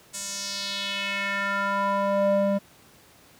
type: tone with band-pass filter sweep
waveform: square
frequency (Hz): 198.8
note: G3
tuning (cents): +25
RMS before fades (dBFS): -26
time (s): 0.13-2.59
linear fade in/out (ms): 20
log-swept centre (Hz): 8000 to 420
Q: 2.6
effects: pink hiss -54 dBFS RMS until 3.39 s + high-pass 80 Hz 12 dB/octave